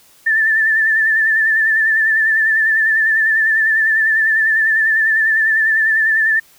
sine tone with vibrato, 1767 Hz, A6, 7 cents sharp, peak -11 dBFS, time 0.26-6.4 s, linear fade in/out 10 ms, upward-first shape sine, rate 10 Hz, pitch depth 49 cents each way, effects white hiss -49 dBFS RMS until 6.58 s

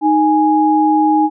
sine tone pair together, 310.2 / 830 Hz, D#4 / G#5, -5 / -1 cents, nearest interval octave + perfect fourth, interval 1704 cents, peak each -12 dBFS, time 0.01-1.3 s, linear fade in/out 50 ms, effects none

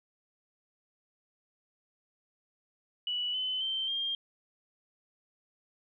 sine tone with pitch steps, 2950 / 3033 / 3118 / 3206 Hz, F#7 / F#7 / G7 / G7, -6 / +42 / -10 / +38 cents, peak -30 dBFS, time 3.07-4.15 s, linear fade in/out 2 ms, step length 270 ms, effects none

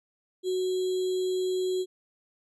sine tone with sample-and-hold, 370 Hz, F#4, in tune, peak -25 dBFS, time 0.43-1.86 s, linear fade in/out 50 ms, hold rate 3675 Hz, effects resampled to 24000 Hz

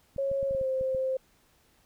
clicks, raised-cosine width 5 ms, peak -30 dBFS, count 8, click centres 0.163 / 0.315 / 0.429 / 0.51 / 0.549 / 0.613 / 0.811 / 0.948 s
sine tone with pitch glide, 548 to 524.5 Hz, C#5 to C5, -20 to +4 cents, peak -26 dBFS, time 0.18-1.17 s, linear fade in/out 5 ms, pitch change -76 cents, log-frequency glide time 0.47-0.67 s
effects pink hiss -65 dBFS RMS until 1.85 s

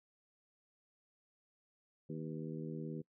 harmonic tone with a mistuned harmonic, 78.8 Hz, D#2, 23 cents sharp, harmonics 2 / 3 / 4 / 5 / 6, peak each -43 / -46 / -48 / -49 / -52 dBFS, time 2.09-3.02 s, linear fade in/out 10 ms, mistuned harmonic 6, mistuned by +59 cents, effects noise-tail reverb RT60 0.1 s tail -24 dB re dry

